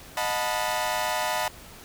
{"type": "chord", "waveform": "sawtooth", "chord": "B dominant seventh", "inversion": "first", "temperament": "equal with one note detuned", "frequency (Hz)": [622.3, 727.7, 880, 987.8], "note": ["D#5", "F#5", "A5", "B5"], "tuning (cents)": [0, -29, 0, 0], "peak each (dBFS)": -27, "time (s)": [0.17, 1.48], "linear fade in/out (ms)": 2, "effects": ["pink hiss -46 dBFS RMS until 1.84 s"]}